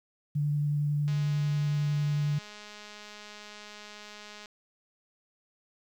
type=tone with vibrato; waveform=sine; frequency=146.83 Hz; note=D3; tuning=in tune; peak=-25 dBFS; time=0.35-2.39 s; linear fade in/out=10 ms; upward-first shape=sine; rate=11 Hz; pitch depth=10 cents each way
type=click train; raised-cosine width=0.2 ms; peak=-29 dBFS; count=707; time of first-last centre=1.08-4.458 s; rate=209 Hz
effects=10-bit